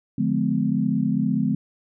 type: chord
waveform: sine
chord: D diminished seventh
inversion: none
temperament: just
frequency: 146.83 / 176.2 / 211.4 / 253.7 Hz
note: D3 / F3 / Ab3 / Cb4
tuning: 0 / +16 / +31 / +47 cents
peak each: -27 / -26 / -23 / -24 dBFS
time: 0.18-1.55 s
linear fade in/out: 5 ms
effects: none